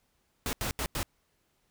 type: noise bursts at uneven times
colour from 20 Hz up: pink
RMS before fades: -32 dBFS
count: 4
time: 0.46-0.53 / 0.61-0.71 / 0.79-0.86 / 0.95-1.03 s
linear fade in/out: 0 ms
effects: pink hiss -73 dBFS RMS until 1.7 s